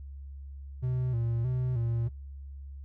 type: tone with vibrato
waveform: triangle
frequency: 121.5 Hz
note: B2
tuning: 28 cents flat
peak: -25 dBFS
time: 0.82-2.09 s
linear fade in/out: 20 ms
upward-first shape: square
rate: 1.6 Hz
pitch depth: 77 cents each way
effects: noise-tail reverb RT60 0.3 s tail -23 dB re dry + added 69 Hz sine -40 dBFS peak until 2.84 s